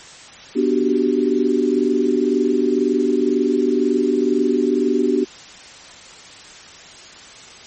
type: chord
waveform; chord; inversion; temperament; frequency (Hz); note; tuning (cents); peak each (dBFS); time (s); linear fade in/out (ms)
sine; G major seventh; first; equal; 246.9 / 293.7 / 370 / 392; B3 / D4 / F#4 / G4; 0 / 0 / 0 / 0; -20; 0.55-5.25; 20
effects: white hiss -40 dBFS RMS until 7.66 s + MP3 32 kbps